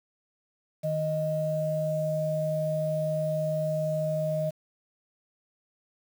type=tone pair together; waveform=sine; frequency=155.56 / 622.2 Hz; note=D#3 / D#5; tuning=0 / 0 cents; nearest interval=2 octaves; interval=2400 cents; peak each=-30 / -27 dBFS; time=0.83-4.51 s; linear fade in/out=20 ms; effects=8-bit